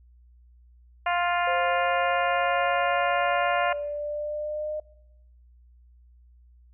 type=harmonic tone; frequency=350.2 Hz; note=F4; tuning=5 cents sharp; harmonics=2 / 3 / 4 / 5 / 6 / 7 / 8; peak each=-25 / -29 / -31 / -33 / -35 / -36 / -37 dBFS; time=1.06-3.73 s; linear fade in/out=5 ms
type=exponential sweep; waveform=sine; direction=up; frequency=523.3 to 611 Hz; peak=-28 dBFS; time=1.47-4.8 s; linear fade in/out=5 ms
effects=noise-tail reverb RT60 0.9 s tail -23 dB re dry + added 60 Hz sine -52 dBFS peak until 6.73 s